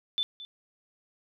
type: tone with echo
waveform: sine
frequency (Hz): 3520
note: A7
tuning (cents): 0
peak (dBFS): -25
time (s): 0.18-0.23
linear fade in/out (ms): 0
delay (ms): 220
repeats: 1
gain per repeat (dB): -15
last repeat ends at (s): 0.45
effects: none